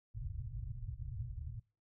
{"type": "low-pass noise", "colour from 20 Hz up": "white", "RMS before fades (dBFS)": -43, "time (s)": [0.14, 1.6], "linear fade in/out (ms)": 10, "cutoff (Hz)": 130, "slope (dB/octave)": 96, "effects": ["noise-tail reverb RT60 0.3 s tail -22 dB re dry"]}